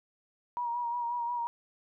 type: tone with vibrato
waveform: sine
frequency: 954 Hz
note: A#5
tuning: 40 cents sharp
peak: -30 dBFS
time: 0.57-1.47 s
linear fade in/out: 0 ms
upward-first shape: sine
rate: 5.6 Hz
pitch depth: 34 cents each way
effects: none